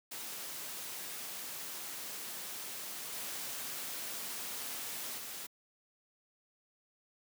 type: noise with level steps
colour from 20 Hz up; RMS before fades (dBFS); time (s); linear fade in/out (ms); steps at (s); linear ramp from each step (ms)
white; -43 / -41 / -44; 0.11-5.47; 10; 3.12 / 5.17; 10
effects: high-pass 150 Hz 12 dB/octave